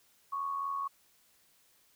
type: tone with amplitude modulation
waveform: sine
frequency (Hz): 1108.7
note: C#6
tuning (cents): 0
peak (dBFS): -30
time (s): 0.32-0.88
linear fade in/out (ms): 10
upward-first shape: sine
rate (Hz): 84.2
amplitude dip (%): 50
effects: white hiss -67 dBFS RMS until 1.95 s